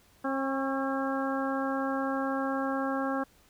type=harmonic tone with a mistuned harmonic; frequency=269.2 Hz; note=C4; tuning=49 cents sharp; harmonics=1 / 2 / 3 / 4 / 5 / 6; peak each=-31 / -34 / -36 / -37 / -38 / -39 dBFS; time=0.24-3.24 s; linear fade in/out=10 ms; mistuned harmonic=4; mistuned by=+34 cents; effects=pink hiss -62 dBFS RMS until 3.49 s